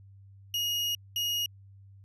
35% pulse tone bursts at uneven times, 2875 Hz, F7, 50 cents sharp, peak -26 dBFS, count 2, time 0.54-0.95 / 1.16-1.46 s, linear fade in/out 2 ms, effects added 98 Hz sine -50 dBFS peak until 2.04 s + resampled to 32000 Hz

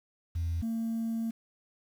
sine tone pair in turn, 83.6 / 226.9 Hz, E2 / A#3, +25 / -47 cents, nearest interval octave + perfect fourth, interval 1728 cents, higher second, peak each -27 / -28 dBFS, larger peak first, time 0.35-0.62 / 0.62-1.31 s, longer second, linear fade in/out 10 ms, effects tanh soft clip ceiling -26 dBFS + 9-bit

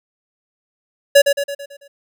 square tone with echo, 565 Hz, C#5, 33 cents sharp, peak -6 dBFS, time 1.15-1.22 s, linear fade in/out 10 ms, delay 110 ms, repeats 6, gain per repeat -6 dB, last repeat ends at 1.88 s, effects none

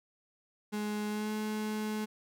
35% pulse tone with pitch glide, 210 to 214.2 Hz, G#3 to A3, +19 to -46 cents, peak -31 dBFS, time 0.72-2.06 s, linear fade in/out 20 ms, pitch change +35 cents, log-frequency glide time 1.09-1.32 s, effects none

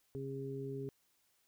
harmonic tone, 135.9 Hz, C#3, 34 cents flat, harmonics 1 / 2 / 3, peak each -43 / -46 / -42 dBFS, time 0.15-0.89 s, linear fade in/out 0 ms, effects white hiss -75 dBFS RMS until 1.47 s

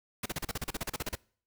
pink noise bursts, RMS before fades -34 dBFS, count 15, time 0.23-1.154 s, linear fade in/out 5 ms, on 28 ms, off 36 ms, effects noise-tail reverb RT60 0.5 s tail -24 dB re dry

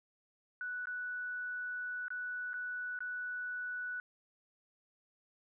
sine tone with dropouts, 1480 Hz, F#6, in tune, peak -37 dBFS, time 0.61-4 s, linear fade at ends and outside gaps 1 ms, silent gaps 0.856-0.871 / 2.082-2.104 / 2.533-2.54 / 2.99-3.005 s, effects none

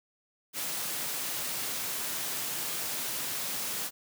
white high-pass noise, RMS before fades -34 dBFS, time 0.53-3.91 s, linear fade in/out 50 ms, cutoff 100 Hz, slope 48 dB/octave, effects none

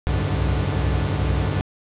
45% pulse tone cluster, 63.3 / 65.7 / 91.7 / 103 / 145.8 Hz, B1 / C2 / F#2 / G#2 / D3, +43 / +8 / -15 / -14 / -12 cents, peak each -26 dBFS, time 0.07-1.61 s, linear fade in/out 0 ms, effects resampled to 8000 Hz + 8-bit

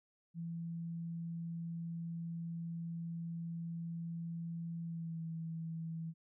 sine tone with pitch glide, 167.5 to 163.39 Hz, E3 to E3, +28 to -15 cents, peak -39 dBFS, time 0.34-6.14 s, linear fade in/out 50 ms, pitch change -43 cents, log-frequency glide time 4.83-5.22 s, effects none

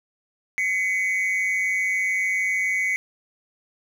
triangle tone pair together, 2036 / 2229 Hz, C7 / C#7, -48 / +9 cents, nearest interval major second, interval 157 cents, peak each -22 dBFS, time 0.58-2.96 s, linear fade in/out 0 ms, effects none

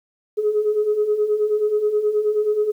sine beating tone pair, 415.3 / 424.7 Hz, G#4 / G#4, 0 / +39 cents, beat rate 9.4 Hz, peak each -23 / -17 dBFS, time 0.37-2.72 s, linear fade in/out 20 ms, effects tanh soft clip ceiling -10 dBFS + 9-bit

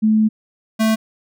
sine / square tone pair in turn, 216.9 / 220.4 Hz, A3 / A3, -25 / +3 cents, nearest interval unison, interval 28 cents, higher second, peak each -11 / -14 dBFS, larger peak first, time 0.02-0.29 / 0.79-0.96 s, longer first, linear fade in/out 20 ms, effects none

